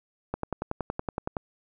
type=click train; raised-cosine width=1 ms; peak=-15 dBFS; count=12; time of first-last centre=0.34-1.368 s; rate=10.7 Hz; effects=none